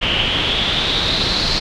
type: noise with low-pass filter sweep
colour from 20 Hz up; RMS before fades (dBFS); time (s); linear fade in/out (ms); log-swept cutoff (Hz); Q
pink; -18; 0.01-1.6; 20; 2900 to 4400; 7.4
effects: none